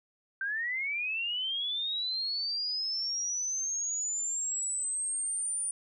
sine linear sweep, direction up, 1546 to 9397 Hz, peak -30 dBFS, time 0.41-5.71 s, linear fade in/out 2 ms, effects none

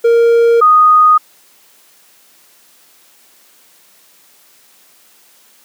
triangle / sine tone pair in turn, 466 / 1240.7 Hz, A#4 / D#6, -1 / -5 cents, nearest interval octave + perfect fourth, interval 1696 cents, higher second, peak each -4 dBFS, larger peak neither, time 0.04-0.61 / 0.61-1.18 s, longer neither, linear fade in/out 10 ms, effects white hiss -48 dBFS RMS until 5.64 s + high-pass 200 Hz 12 dB/octave

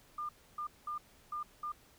sine tone bursts at uneven times, 1204 Hz, D6, 43 cents sharp, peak -36 dBFS, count 5, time 0.18-0.29 / 0.58-0.67 / 0.87-0.98 / 1.32-1.43 / 1.63-1.72 s, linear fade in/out 5 ms, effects pink hiss -63 dBFS RMS until 1.98 s

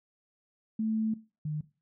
sine tone pair in turn, 219.7 / 151.89 Hz, A3 / D#3, -2 / -41 cents, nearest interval tritone, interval 639 cents, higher first, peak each -27 / -30 dBFS, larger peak first, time 0.79-1.14 / 1.45-1.61 s, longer first, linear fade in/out 5 ms, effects noise-tail reverb RT60 0.3 s tail -17 dB re dry

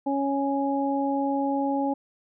harmonic tone, 277.2 Hz, C#4, in tune, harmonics 1 / 2 / 3, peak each -25 / -30 / -28 dBFS, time 0.06-1.94 s, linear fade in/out 10 ms, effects none

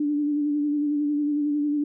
sine tone with vibrato, 293.7 Hz, D4, in tune, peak -21 dBFS, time 0-1.84 s, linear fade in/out 5 ms, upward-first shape sine, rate 11 Hz, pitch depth 31 cents each way, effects none

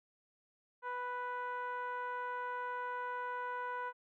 10% pulse tone with low-pass filter, 493.9 Hz, B4, in tune, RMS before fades -40 dBFS, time 0.82-3.93 s, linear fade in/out 50 ms, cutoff 1200 Hz, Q 4.2, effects none

